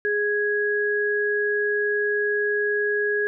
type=tone pair together; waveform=sine; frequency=415.3 / 1661.2 Hz; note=G#4 / G#6; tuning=0 / 0 cents; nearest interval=2 octaves; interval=2400 cents; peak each=-23 dBFS; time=0.05-3.27 s; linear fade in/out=0 ms; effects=none